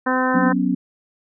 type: harmonic tone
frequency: 256.5 Hz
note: C4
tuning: 34 cents flat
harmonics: 1 / 2 / 3 / 4 / 5 / 6 / 7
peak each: -21 / -24 / -26 / -23 / -28 / -25 / -28 dBFS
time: 0.06-0.53 s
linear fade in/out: 10 ms
type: chord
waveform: sine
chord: F# suspended fourth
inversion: none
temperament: equal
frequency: 185 / 246.9 / 277.2 Hz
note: F#3 / B3 / C#4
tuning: 0 / 0 / 0 cents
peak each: -21 dBFS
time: 0.34-0.75 s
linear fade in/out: 10 ms
effects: none